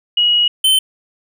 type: tone pair in turn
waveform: sine / square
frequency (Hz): 2903 / 3078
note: F#7 / G7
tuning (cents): -34 / -32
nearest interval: minor second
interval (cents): 102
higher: second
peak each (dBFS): -10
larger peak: neither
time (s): 0.17-0.48 / 0.64-0.79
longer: first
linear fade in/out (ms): 5
effects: none